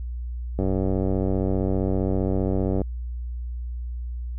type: click train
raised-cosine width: 2 ms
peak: -12 dBFS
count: 213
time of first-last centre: 0.59-2.817 s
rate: 95.2 Hz
effects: added 60 Hz sine -28 dBFS peak until 4.38 s